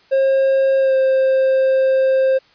triangle tone with pitch glide, 537 to 528.7 Hz, C5 to C5, +45 to +18 cents, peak -10 dBFS, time 0.11-2.39 s, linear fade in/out 20 ms, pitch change -27 cents, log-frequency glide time 0.79-0.95 s, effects white hiss -52 dBFS RMS until 2.54 s + resampled to 11025 Hz

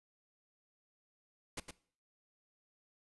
pink noise with echo, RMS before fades -41 dBFS, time 1.57-1.6 s, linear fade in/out 5 ms, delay 110 ms, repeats 1, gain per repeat -6 dB, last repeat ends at 1.71 s, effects noise-tail reverb RT60 0.5 s tail -20 dB re dry + resampled to 24000 Hz

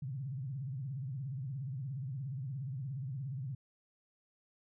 sine tone with vibrato, 133.2 Hz, C3, 31 cents sharp, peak -37 dBFS, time 0.02-3.55 s, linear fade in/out 5 ms, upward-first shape triangle, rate 17 Hz, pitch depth 230 cents each way, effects none

